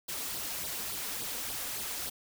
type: noise with flanger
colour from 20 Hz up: white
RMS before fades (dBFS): -37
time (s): 0.08-2.1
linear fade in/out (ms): 10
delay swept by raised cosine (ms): 0.21 to 4.31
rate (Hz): 3.5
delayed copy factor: +0.65
effects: none